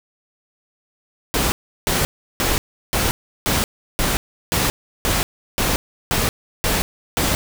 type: noise bursts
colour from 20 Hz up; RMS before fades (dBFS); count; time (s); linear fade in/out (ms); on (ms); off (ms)
pink; -19; 12; 1.34-7.35; 0; 180; 350
effects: none